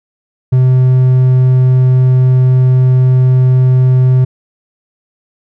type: tone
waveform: triangle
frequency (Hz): 128.3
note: C3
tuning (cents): -34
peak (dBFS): -3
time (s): 0.52-4.25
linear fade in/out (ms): 10
effects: none